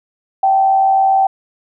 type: tone with frequency modulation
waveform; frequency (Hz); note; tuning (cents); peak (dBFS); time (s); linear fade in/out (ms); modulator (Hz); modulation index
sine; 774; G5; -22; -9; 0.43-1.27; 5; 87.1; 0.35
effects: none